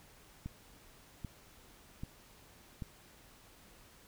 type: click train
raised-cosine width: 5 ms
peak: -28 dBFS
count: 4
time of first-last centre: 0.46-2.822 s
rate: 1.27 Hz
effects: pink hiss -60 dBFS RMS until 4.07 s